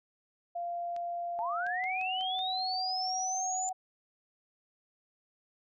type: tone with pitch glide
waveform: sine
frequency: 693 to 747 Hz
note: F5 to F#5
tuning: -14 to +16 cents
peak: -33 dBFS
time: 0.55-3.73 s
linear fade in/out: 10 ms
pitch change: +130 cents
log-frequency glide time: 1.55-1.86 s
type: clicks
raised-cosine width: 0.2 ms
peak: -33 dBFS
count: 6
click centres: 0.964 / 1.666 / 1.84 / 2.013 / 2.21 / 2.391 s
type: linear sweep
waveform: sine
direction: up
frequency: 830.6 to 7130 Hz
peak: -33 dBFS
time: 1.39-3.69 s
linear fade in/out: 0 ms
effects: none